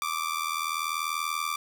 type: tone with amplitude modulation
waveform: sawtooth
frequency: 1174.7 Hz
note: D6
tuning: in tune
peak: -21 dBFS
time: 0.02-1.56 s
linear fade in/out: 0 ms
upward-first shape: sine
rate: 80.4 Hz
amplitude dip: 80%
effects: none